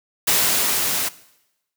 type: noise with level ramp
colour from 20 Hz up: white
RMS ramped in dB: -17 to -23 dBFS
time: 0.27-1.09 s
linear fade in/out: 10 ms
effects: noise-tail reverb RT60 0.9 s tail -19 dB re dry + high-pass 100 Hz 12 dB/octave